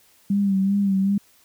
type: tone with vibrato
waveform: sine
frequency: 196.7 Hz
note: G3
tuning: 6 cents sharp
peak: -17 dBFS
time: 0.3-1.18 s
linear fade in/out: 5 ms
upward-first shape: sine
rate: 2.6 Hz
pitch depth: 45 cents each way
effects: white hiss -57 dBFS RMS until 1.44 s

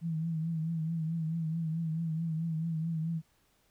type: tone with vibrato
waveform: sine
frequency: 162.3 Hz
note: E3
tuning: 27 cents flat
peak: -30 dBFS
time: 0.01-3.22 s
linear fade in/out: 50 ms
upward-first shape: triangle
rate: 4.6 Hz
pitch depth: 68 cents each way
effects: pink hiss -70 dBFS RMS until 3.7 s

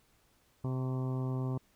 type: harmonic tone with a mistuned harmonic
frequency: 129.7 Hz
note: C3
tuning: 15 cents flat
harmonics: 1 / 2 / 3 / 4 / 5 / 6 / 7 / 8 / 9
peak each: -32 / -39 / -43 / -50 / -50 / -54 / -52 / -52 / -54 dBFS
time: 0.64-1.58 s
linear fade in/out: 5 ms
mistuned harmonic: 9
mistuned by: -35 cents
effects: pink hiss -69 dBFS RMS until 1.75 s

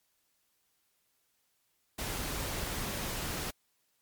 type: noise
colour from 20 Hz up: pink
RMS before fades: -36 dBFS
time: 1.98-3.51 s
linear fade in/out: 10 ms
effects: white hiss -75 dBFS RMS until 4.01 s + MP3 96 kbps

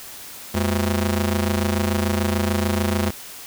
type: ring-modulated tone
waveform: sawtooth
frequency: 146.83 Hz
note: D3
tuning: in tune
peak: -12 dBFS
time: 0.54-3.11 s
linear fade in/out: 10 ms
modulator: 60 Hz
effects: white hiss -38 dBFS RMS until 3.46 s

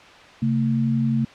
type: tone pair together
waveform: sine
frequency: 133.96 / 225.3 Hz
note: C3 / A3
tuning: +41 / +41 cents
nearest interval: major sixth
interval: 900 cents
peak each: -22 / -20 dBFS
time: 0.42-1.25 s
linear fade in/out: 5 ms
effects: white hiss -45 dBFS RMS until 1.34 s + low-pass 3000 Hz 12 dB/octave

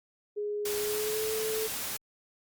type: tone with pitch glide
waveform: sine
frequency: 415.3 to 437.7 Hz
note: G#4 to A4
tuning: 0 to -9 cents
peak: -30 dBFS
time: 0.36-1.68 s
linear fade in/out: 20 ms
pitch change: +91 cents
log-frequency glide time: 0.75-1.31 s
type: noise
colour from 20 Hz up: white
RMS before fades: -35 dBFS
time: 0.65-1.97 s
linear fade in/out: 5 ms
effects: Opus 48 kbps

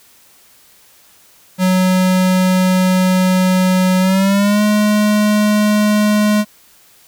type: tone with pitch glide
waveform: square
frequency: 185 to 210.1 Hz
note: F#3 to G#3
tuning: 0 to +20 cents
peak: -11 dBFS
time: 1.58-6.45 s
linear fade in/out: 50 ms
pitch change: +220 cents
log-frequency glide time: 4-4.62 s
effects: white hiss -48 dBFS RMS until 7.07 s

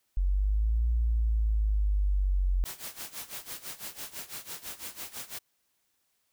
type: linear two-way sweep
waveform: sine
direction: up then down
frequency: 44.85 to 58.27 to 44.85 Hz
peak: -23 dBFS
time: 0.17-2.64 s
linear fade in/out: 0 ms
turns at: 0.88 s
type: noise with tremolo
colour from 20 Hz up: white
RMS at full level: -38 dBFS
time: 2.65-5.39 s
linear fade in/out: 10 ms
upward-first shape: sine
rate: 6 Hz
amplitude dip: 85%
effects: white hiss -75 dBFS RMS until 6.32 s

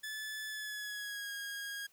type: tone with pitch glide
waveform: sawtooth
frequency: 1733 to 1635.7 Hz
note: A6 to G#6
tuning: -27 to -27 cents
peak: -36 dBFS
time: 0.03-1.87 s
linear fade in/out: 10 ms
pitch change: -100 cents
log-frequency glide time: 0.48-1.32 s
effects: white hiss -68 dBFS RMS until 1.92 s

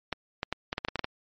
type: clicks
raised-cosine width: 0.3 ms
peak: -13 dBFS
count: 10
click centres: 0.127 / 0.431 / 0.526 / 0.729 / 0.781 / 0.849 / 0.885 / 0.957 / 0.993 / 1.044 s
effects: MP3 32 kbps

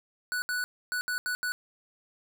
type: tone bursts at uneven times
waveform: square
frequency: 1480 Hz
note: F#6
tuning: in tune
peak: -29 dBFS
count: 6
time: 0.32-0.42 / 0.49-0.64 / 0.92-1.01 / 1.08-1.18 / 1.26-1.35 / 1.43-1.52 s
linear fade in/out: 0 ms
effects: none

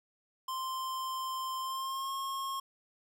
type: tone with pitch glide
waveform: square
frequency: 1045 to 1080 Hz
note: C6 to C#6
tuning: -2 to -45 cents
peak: -35 dBFS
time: 0.48-2.6 s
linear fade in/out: 5 ms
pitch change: +57 cents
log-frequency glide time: 1.6-2.1 s
effects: none

